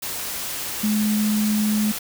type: tone in noise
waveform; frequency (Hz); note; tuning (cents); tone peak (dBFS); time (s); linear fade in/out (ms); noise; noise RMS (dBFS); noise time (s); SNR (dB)
sine; 212.1; G#3; +37; -18; 0.83-1.92; 10; white; -29; 0.02-1.99; +8
effects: none